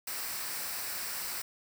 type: noise with comb filter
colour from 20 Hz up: white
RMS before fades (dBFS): -37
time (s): 0.07-1.42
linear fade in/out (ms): 5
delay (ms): 0.3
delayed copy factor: -0.5
effects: none